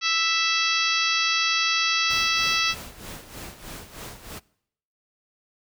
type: harmonic tone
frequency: 659.3 Hz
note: E5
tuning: in tune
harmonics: 2 / 3 / 4 / 5 / 6 / 7 / 8 / 9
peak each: -28 / -30 / -26 / -29 / -29 / -29 / -31 / -33 dBFS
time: 0.01-2.75 s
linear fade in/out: 50 ms
type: noise with tremolo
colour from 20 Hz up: pink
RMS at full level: -37 dBFS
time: 2.09-4.4 s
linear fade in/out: 20 ms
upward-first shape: sine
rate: 3.2 Hz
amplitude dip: 70%
effects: noise-tail reverb RT60 0.7 s tail -23 dB re dry